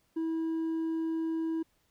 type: tone with hard clipping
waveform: sine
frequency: 324.6 Hz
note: E4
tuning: 27 cents flat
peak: -30 dBFS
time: 0.16-1.63 s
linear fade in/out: 10 ms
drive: 2 dB
effects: pink hiss -72 dBFS RMS until 1.9 s